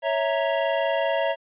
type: chord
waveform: square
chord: A# diminished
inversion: first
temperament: equal with one note detuned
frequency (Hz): 554.4 / 654.7 / 932.3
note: C#5 / E5 / A#5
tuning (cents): 0 / -12 / 0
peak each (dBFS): -26 / -25 / -30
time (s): 0.02-1.36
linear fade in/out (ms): 50
effects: resampled to 8000 Hz